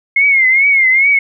sine tone with vibrato, 2148 Hz, C7, 45 cents sharp, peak -7 dBFS, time 0.16-1.19 s, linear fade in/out 5 ms, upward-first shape triangle, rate 2.4 Hz, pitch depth 110 cents each way, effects none

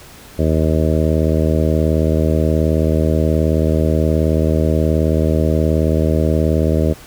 harmonic tone, 78.7 Hz, D#2, 20 cents sharp, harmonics 1 / 2 / 3 / 4 / 5 / 6 / 7 / 8, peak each -16 / -19 / -21 / -22 / -23 / -24 / -24 / -25 dBFS, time 0.38-6.94 s, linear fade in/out 20 ms, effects pink hiss -40 dBFS RMS until 7.06 s

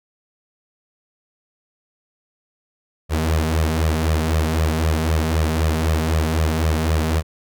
sawtooth tone with flanger, 79.3 Hz, D#2, 33 cents sharp, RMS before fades -19 dBFS, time 3.09-7.23 s, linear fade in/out 50 ms, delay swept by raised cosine 1.6 to 4.8 ms, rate 3.9 Hz, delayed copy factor +0.85, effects none

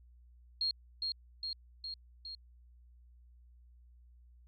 sine tone with echo, 4251 Hz, C8, 27 cents sharp, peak -30 dBFS, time 0.61-0.71 s, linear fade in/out 2 ms, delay 410 ms, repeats 4, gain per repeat -3 dB, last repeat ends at 2.35 s, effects added 60 Hz sine -57 dBFS peak until 4.47 s

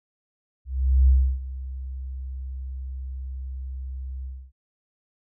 sine tone with ADSR envelope, 65.3 Hz, C2, 3 cents flat, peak -12 dBFS, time 0.65-4.52 s, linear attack 430 ms, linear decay 310 ms, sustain -18 dB, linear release 270 ms, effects none

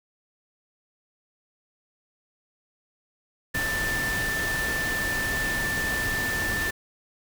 sine tone in noise, 1773 Hz, A6, 13 cents sharp, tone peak -26 dBFS, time 3.54-6.71 s, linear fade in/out 10 ms, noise pink, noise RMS -31 dBFS, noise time 3.54-6.71 s, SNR +2 dB, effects none

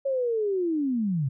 sine linear sweep, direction down, 554.4 to 125.3 Hz, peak -23 dBFS, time 0.05-1.29 s, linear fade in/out 10 ms, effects none

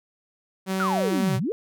sawtooth tone, 190 Hz, F#3, 46 cents sharp, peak -20 dBFS, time 0.66-1.4 s, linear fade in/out 50 ms
sine exponential two-way sweep, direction down then up, 1499 to 114.1 to 498 Hz, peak -23 dBFS, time 0.8-1.52 s, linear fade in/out 0 ms, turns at 1.37 s
effects none

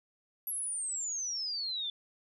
sine exponential sweep, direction down, 11580 to 3478 Hz, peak -33 dBFS, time 0.47-1.9 s, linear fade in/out 2 ms, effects none

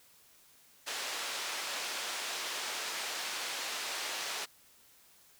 white band-pass noise, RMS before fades -38 dBFS, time 0.86-4.46 s, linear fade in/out 20 ms, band 470 to 5300 Hz, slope 12 dB/octave, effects white hiss -62 dBFS RMS until 5.39 s

